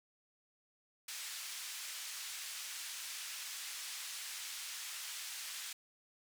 white band-pass noise, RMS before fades -45 dBFS, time 1.08-5.73 s, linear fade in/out 5 ms, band 1600 to 8400 Hz, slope 12 dB/octave, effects none

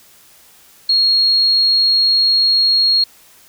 sine tone, 4287 Hz, C8, 41 cents sharp, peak -10 dBFS, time 0.89-3.04 s, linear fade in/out 5 ms, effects white hiss -47 dBFS RMS until 3.48 s

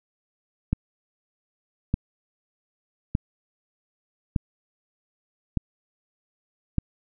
click train, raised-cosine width 5 ms, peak -9 dBFS, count 6, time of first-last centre 0.73-6.783 s, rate 0.826 Hz, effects none

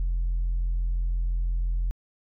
sine tone, 42.96 Hz, F1, 28 cents flat, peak -21 dBFS, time 0-1.91 s, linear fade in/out 0 ms, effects tanh soft clip ceiling -21 dBFS

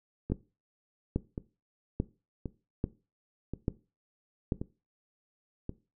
two click trains, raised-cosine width 3 ms, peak -15 / -22 dBFS, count 6 / 6, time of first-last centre 0.32-4.522 / 0.3-5.694 s, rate 1.19 / 0.927 Hz, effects noise-tail reverb RT60 0.3 s tail -18 dB re dry

